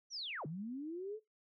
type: linear two-way sweep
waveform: sine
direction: down then up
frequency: 6010 to 142.6 to 446.5 Hz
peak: -40 dBFS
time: 0.1-1.2 s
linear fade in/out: 50 ms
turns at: 0.46 s
effects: noise-tail reverb RT60 0.2 s tail -21 dB re dry